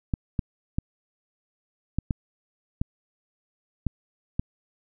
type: clicks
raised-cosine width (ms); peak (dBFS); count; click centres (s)
5; -12; 8; 0.138 / 0.392 / 0.785 / 1.986 / 2.108 / 2.815 / 3.867 / 4.395
effects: none